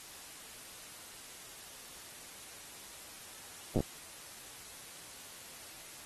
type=slowing click train; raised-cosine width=2 ms; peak=-18 dBFS; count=5; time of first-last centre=3.76-3.805 s; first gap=8 ms; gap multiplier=1.23; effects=white hiss -50 dBFS RMS until 6.05 s + AAC 32 kbps